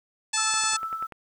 harmonic tone, 872 Hz, A5, 16 cents flat, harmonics 1 / 2 / 3 / 4 / 5 / 6 / 7 / 8 / 9 / 10, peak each -34 / -33 / -32 / -34 / -32 / -34 / -33 / -34 / -29 / -33 dBFS, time 0.33-0.77 s, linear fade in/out 10 ms
sine tone with tremolo, 1318.5 Hz, E6, in tune, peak -26 dBFS, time 0.37-1.07 s, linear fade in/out 10 ms, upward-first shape triangle, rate 11 Hz, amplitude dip 65%
click train, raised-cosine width 0.5 ms, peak -26 dBFS, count 7, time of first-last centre 0.54-1.123 s, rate 10.3 Hz
effects 9-bit

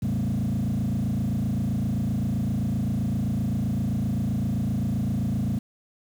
sine tone with frequency modulation, 164.81 Hz, E3, in tune, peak -20 dBFS, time 0.02-5.59 s, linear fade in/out 10 ms, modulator 27.7 Hz, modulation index 2.8, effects tanh soft clip ceiling -22 dBFS + 8-bit

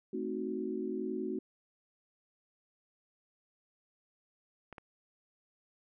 sine chord, A diminished seventh, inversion none, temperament equal, 220 / 261.6 / 311.1 / 370 Hz, A3 / C4 / Eb4 / Gb4, 0 / 0 / 0 / 0 cents, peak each -40 / -40 / -41 / -37 dBFS, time 0.13-1.39 s, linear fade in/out 5 ms
clicks, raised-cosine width 0.5 ms, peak -31 dBFS, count 2, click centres 4.727 / 4.782 s
effects none

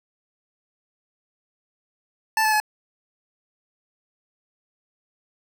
25% pulse tone with pitch steps, 880 / 865.9 / 852 Hz, A5 / A5 / G#5, 0 / -28 / +44 cents, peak -14 dBFS, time 2.37-2.601 s, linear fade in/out 2 ms, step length 77 ms, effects none

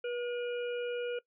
harmonic tone with a mistuned harmonic, 484.3 Hz, B4, 34 cents flat, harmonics 1 / 3 / 5 / 6, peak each -33 / -43 / -47 / -49 dBFS, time 0.04-1.19 s, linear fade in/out 5 ms, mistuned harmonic 3, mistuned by -22 cents, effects noise-tail reverb RT60 0.1 s tail -20 dB re dry

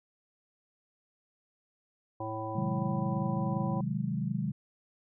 harmonic tone, 110 Hz, A2, in tune, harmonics 1 / 3 / 5 / 7 / 9, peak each -40 / -40 / -40 / -40 / -40 dBFS, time 2.2-3.81 s, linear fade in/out 5 ms
sine chord, Ab dominant seventh, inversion first, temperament equal with one note detuned, 130.06 / 155.56 / 185 / 207.7 Hz, C3 / Eb3 / Gb3 / Ab3, -10 / 0 / 0 / 0 cents, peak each -35 dBFS, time 2.55-4.52 s, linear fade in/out 10 ms
effects none

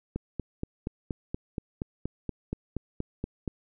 click train, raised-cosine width 3 ms, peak -18 dBFS, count 15, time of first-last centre 0.16-3.478 s, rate 4.22 Hz, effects none

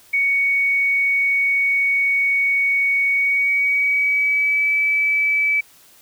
sine tone with pitch glide, 2232 to 2300 Hz, C#7 to D7, +11 to -37 cents, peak -15 dBFS, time 0.13-5.61 s, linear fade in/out 10 ms, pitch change +52 cents, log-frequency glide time 3.09-4.72 s, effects white hiss -50 dBFS RMS until 6.01 s

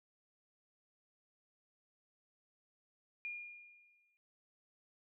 sine tone with exponential decay, 2420 Hz, D#7, 49 cents flat, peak -38 dBFS, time 3.25-4.17 s, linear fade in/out 0 ms, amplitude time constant 200 ms, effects noise-tail reverb RT60 0.4 s tail -19 dB re dry

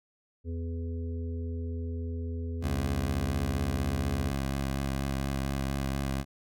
harmonic tone, 83.6 Hz, E2, 25 cents sharp, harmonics 1 / 3 / 5 / 6, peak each -32 / -40 / -44 / -51 dBFS, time 0.44-4.33 s, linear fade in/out 50 ms
15% pulse tone with vibrato, 68 Hz, C#2, 33 cents flat, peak -23 dBFS, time 2.61-6.25 s, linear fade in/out 50 ms, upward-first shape sine, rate 4.2 Hz, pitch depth 26 cents each way
effects none

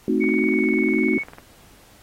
sine chord, A diminished seventh, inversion none, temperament equal, 220 / 261.6 / 311.1 / 370 Hz, A3 / C4 / Eb4 / Gb4, 0 / 0 / 0 / 0 cents, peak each -23 dBFS, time 0.08-1.18 s, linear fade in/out 2 ms
sine tone with pitch glide, 2233 to 2216 Hz, C#7 to C#7, +12 to -1 cents, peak -24 dBFS, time 0.2-1.24 s, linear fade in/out 20 ms, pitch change -13 cents, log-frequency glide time 0.48-0.68 s
click train, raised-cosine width 0.5 ms, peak -25 dBFS, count 24, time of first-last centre 0.24-1.384 s, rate 20.1 Hz
effects pink hiss -52 dBFS RMS until 2.02 s + AAC 48 kbps

